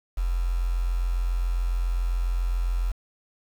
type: tone with quantisation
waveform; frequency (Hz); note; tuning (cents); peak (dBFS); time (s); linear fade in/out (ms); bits
sine; 43.65; F1; 0; -22; 0.17-2.92; 10; 7
effects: none